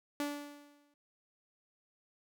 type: tone with exponential decay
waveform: sawtooth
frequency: 290 Hz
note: D4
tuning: 22 cents flat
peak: -28 dBFS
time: 0.2-0.94 s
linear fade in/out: 1 ms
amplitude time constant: 160 ms
effects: none